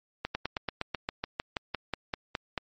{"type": "slowing click train", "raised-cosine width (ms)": 0.3, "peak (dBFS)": -14, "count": 16, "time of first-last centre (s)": [0.25, 2.578], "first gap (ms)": 100, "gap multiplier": 1.06, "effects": ["MP3 32 kbps"]}